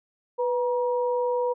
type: tone pair together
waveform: sine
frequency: 493.9 / 952.5 Hz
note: B4 / A#5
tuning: 0 / +37 cents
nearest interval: major seventh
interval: 1137 cents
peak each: -23 / -29 dBFS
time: 0.38-1.54 s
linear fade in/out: 20 ms
effects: none